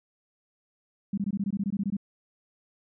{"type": "tone bursts", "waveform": "sine", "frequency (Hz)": 199.5, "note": "G3", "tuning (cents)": 31, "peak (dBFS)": -25, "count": 13, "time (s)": [1.13, 1.968], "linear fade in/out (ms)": 5, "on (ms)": 46, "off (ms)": 20, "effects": []}